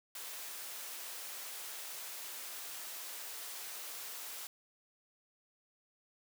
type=high-pass noise; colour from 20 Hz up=white; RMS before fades=-45 dBFS; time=0.15-4.47 s; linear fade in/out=2 ms; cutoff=460 Hz; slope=12 dB/octave; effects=none